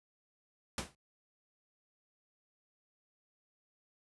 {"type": "noise with exponential decay", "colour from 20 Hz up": "pink", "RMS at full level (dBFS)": -32, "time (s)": [0.78, 0.95], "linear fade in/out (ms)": 2, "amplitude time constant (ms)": 35, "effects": ["high-pass 60 Hz 12 dB/octave", "resampled to 24000 Hz"]}